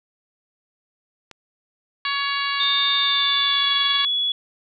clicks, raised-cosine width 0.2 ms, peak -22 dBFS, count 2, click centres 1.313 / 2.634 s
harmonic tone, 561 Hz, C#5, 21 cents sharp, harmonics 2 / 3 / 4 / 5 / 6 / 7 / 8, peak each -26 / -28 / -29 / -30 / -31 / -31 / -32 dBFS, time 2.05-4.05 s, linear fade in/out 2 ms
sine tone with pitch glide, 3630 to 3387 Hz, A#7 to G#7, -47 to +33 cents, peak -19 dBFS, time 2.6-4.32 s, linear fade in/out 2 ms, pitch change -120 cents, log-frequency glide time 2.98-3.7 s
effects none

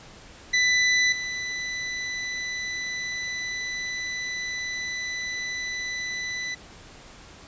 sawtooth tone with level steps, 1992 Hz, B6, 14 cents sharp, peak -15 / -25 dBFS, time 0.53-6.55 s, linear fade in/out 10 ms, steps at 1.12 s, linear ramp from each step 5 ms, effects pink hiss -47 dBFS RMS until 7.47 s + resampled to 16000 Hz

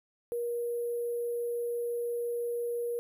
sine tone with sample-and-hold, 475.9 Hz, A#4, 36 cents sharp, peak -30 dBFS, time 0.32-2.99 s, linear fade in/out 0 ms, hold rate 11025 Hz, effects none

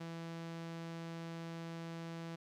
sawtooth tone, 166.1 Hz, E3, 13 cents sharp, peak -39 dBFS, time 0-2.36 s, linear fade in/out 10 ms, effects low-pass 6000 Hz 12 dB/octave + 13-bit

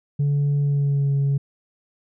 sine tone with pitch glide, 143.4 to 139.48 Hz, D3 to C#3, -41 to +11 cents, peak -15 dBFS, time 0.19-1.38 s, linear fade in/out 10 ms, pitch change -48 cents, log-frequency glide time 0.6-1.13 s, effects tanh soft clip ceiling -16 dBFS

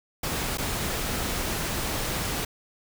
pink noise with dropouts, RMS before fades -29 dBFS, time 0.23-2.45 s, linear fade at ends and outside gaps 5 ms, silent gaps 0.574-0.582 s, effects none

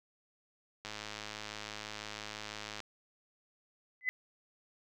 click train, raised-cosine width 0.2 ms, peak -24 dBFS, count 208, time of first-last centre 0.85-2.803 s, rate 106 Hz
sine tone with exponential growth, 2016 Hz, B6, 35 cents sharp, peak -24 dBFS, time 4.01-4.09 s, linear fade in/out 0 ms, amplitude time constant 17 ms
effects none

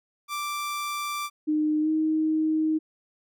sawtooth tone, 1174.7 Hz, D6, in tune, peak -25 dBFS, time 0.28-1.3 s, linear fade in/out 50 ms
sine tone with pitch glide, 305.6 to 313.5 Hz, D#4 to D#4, -31 to +13 cents, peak -21 dBFS, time 1.47-2.79 s, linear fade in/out 20 ms, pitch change +44 cents, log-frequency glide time 1.81-1.89 s
effects none

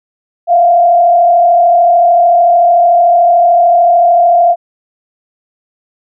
sine tone with frequency modulation, 694 Hz, F5, 11 cents flat, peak -4 dBFS, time 0.47-4.56 s, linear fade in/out 50 ms, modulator 33.5 Hz, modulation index 0.71, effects none

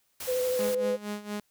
white noise, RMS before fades -38 dBFS, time 0.2-0.75 s, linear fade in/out 5 ms
sine tone with vibrato, 505 Hz, B4, 39 cents sharp, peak -25 dBFS, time 0.27-0.97 s, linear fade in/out 20 ms, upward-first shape sine, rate 12 Hz, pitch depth 19 cents each way
sawtooth tone with tremolo, 207.7 Hz, G#3, in tune, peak -27 dBFS, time 0.59-1.4 s, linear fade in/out 2 ms, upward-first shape sine, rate 4.3 Hz, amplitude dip 80%
effects white hiss -71 dBFS RMS until 1.5 s

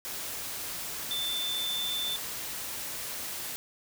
sine tone in noise, 3537 Hz, A7, 8 cents sharp, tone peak -30 dBFS, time 1.11-2.16 s, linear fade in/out 0 ms, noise white, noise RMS -37 dBFS, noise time 0.05-3.56 s, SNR +4 dB, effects none

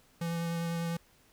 square tone with vibrato, 168.2 Hz, E3, 35 cents sharp, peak -32 dBFS, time 0.21-0.97 s, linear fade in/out 5 ms, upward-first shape sine, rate 10 Hz, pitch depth 11 cents each way, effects pink hiss -64 dBFS RMS until 1.32 s

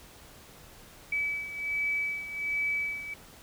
sine beating tone pair, 2293 / 2294.3 Hz, D7 / D7, -42 / -41 cents, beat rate 1.3 Hz, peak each -30 / -35 dBFS, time 1.12-3.14 s, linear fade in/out 5 ms, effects pink hiss -52 dBFS RMS until 3.42 s

